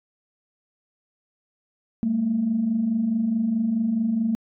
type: tone pair together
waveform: sine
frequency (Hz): 202 / 226.7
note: G#3 / A#3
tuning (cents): -48 / -48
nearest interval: major second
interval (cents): 200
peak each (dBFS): -28 / -20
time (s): 2.03-4.35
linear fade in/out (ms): 0
effects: tanh soft clip ceiling -13 dBFS